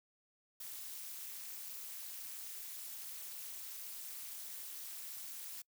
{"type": "noise with amplitude modulation", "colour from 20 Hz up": "blue", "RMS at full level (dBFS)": -43, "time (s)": [0.6, 5.62], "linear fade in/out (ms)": 5, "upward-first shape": "sine", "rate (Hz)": 272, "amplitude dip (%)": 90, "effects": ["noise-tail reverb RT60 0.1 s tail -25 dB re dry"]}